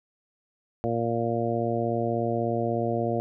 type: harmonic tone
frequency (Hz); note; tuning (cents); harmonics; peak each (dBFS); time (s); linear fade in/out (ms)
116.54; A#2; 0; 1 / 2 / 3 / 4 / 5 / 6; -31 / -31 / -31 / -31 / -31 / -31; 0.84-3.2; 0
effects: none